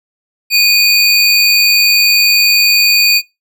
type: tone pair together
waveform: square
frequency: 2470 / 4600 Hz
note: D#7 / D8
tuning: -13 / -37 cents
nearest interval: major seventh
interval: 1076 cents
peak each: -10 dBFS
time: 0.5-3.22 s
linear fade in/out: 50 ms
effects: noise-tail reverb RT60 0.2 s tail -21 dB re dry